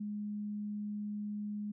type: tone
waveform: sine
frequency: 208.1 Hz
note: G#3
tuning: 4 cents sharp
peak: -36 dBFS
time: 0-1.72 s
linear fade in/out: 10 ms
effects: none